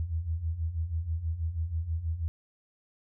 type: beating tone pair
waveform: sine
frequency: 77.78 / 83.98 Hz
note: D#2 / E2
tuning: 0 / +33 cents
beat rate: 6.2 Hz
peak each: -35 / -30 dBFS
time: 0-2.28 s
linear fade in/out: 0 ms
effects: none